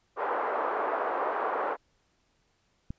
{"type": "band-pass noise", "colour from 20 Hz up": "white", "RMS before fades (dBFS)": -30, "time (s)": [0.16, 1.77], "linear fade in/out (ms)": 50, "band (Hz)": [400, 1200], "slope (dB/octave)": 24}
{"type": "click", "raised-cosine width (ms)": 5, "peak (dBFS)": -23, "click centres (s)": 2.905}
{"effects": ["pink hiss -71 dBFS RMS until 2.98 s", "resampled to 16000 Hz"]}